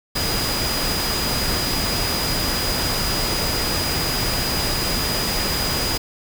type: tone in noise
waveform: sine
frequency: 4926 Hz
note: D#8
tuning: 18 cents flat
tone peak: -25 dBFS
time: 0.15-5.98 s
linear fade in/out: 10 ms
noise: pink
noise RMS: -23 dBFS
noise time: 0.15-5.98 s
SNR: -5 dB
effects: none